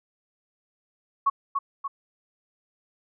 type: tone with echo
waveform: sine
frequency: 1108.7 Hz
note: C#6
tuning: in tune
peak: -17 dBFS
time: 1.26-1.3 s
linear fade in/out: 10 ms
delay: 290 ms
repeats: 2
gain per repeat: -5 dB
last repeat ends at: 1.88 s
effects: none